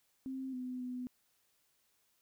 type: tone with pitch steps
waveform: sine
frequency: 263.9 / 252.7 / 250.3 Hz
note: C4 / B3 / B3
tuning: +15 / +40 / +23 cents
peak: -38 dBFS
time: 0.26-1.07 s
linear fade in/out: 0 ms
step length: 270 ms
effects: white hiss -75 dBFS RMS until 2.21 s